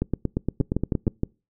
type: two click trains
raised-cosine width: 3 ms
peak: -10 / -9 dBFS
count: 10 / 5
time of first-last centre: 0.02-1.069 / 0.61-1.234 s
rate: 8.58 / 6.41 Hz
effects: noise-tail reverb RT60 0.3 s tail -26 dB re dry